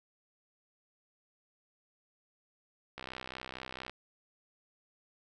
click train, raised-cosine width 0.3 ms, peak -25 dBFS, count 60, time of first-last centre 2.98-3.896 s, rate 64.4 Hz, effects none

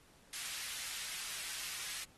pink high-pass noise, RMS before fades -43 dBFS, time 0.33-2.04 s, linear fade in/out 2 ms, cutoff 2100 Hz, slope 12 dB/octave, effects pink hiss -65 dBFS RMS until 2.17 s + AAC 32 kbps

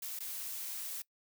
blue noise with dropouts, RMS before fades -41 dBFS, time 0.02-1.02 s, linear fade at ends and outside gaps 5 ms, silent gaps 0.191-0.203 s, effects noise-tail reverb RT60 0.1 s tail -22 dB re dry

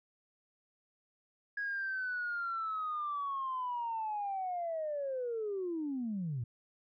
sine linear sweep, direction down, 1661.2 to 110 Hz, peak -33 dBFS, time 1.57-6.44 s, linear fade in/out 5 ms, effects tanh soft clip ceiling -29 dBFS

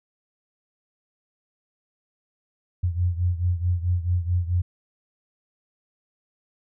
sine beating tone pair, 87.31 / 91.91 Hz, F2 / F#2, 0 / -11 cents, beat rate 4.6 Hz, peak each -22 / -26 dBFS, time 2.83-4.62 s, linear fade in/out 10 ms, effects none

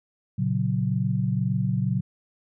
sine chord, F# major, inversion first, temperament equal, 116.54 / 138.59 / 185 Hz, A#2 / C#3 / F#3, 0 / 0 / 0 cents, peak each -26 dBFS, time 0.38-2.01 s, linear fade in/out 10 ms, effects none

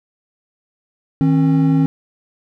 triangle tone pair together, 158.06 / 269.8 Hz, D#3 / C#4, +28 / -47 cents, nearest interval major sixth, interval 925 cents, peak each -12 dBFS, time 1.21-1.86 s, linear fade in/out 0 ms, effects none

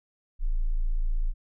sine tone, 27.88 Hz, A0, 24 cents sharp, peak -22 dBFS, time 0.39-1.34 s, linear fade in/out 50 ms, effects none

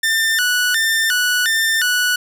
sawtooth tone with vibrato, 1627 Hz, G#6, 36 cents flat, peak -11 dBFS, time 0.03-2.16 s, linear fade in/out 5 ms, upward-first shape square, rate 1.4 Hz, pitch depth 170 cents each way, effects none

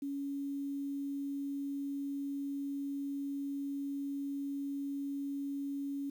sine tone with quantisation, 280 Hz, C#4, 18 cents sharp, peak -35 dBFS, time 0.02-6.1 s, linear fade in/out 5 ms, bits 10, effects none

